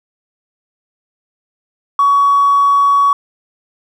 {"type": "tone with tanh clipping", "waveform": "triangle", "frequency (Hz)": 1125, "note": "C#6", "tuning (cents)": 25, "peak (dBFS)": -7, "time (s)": [1.99, 3.13], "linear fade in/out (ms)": 2, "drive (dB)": 1, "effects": []}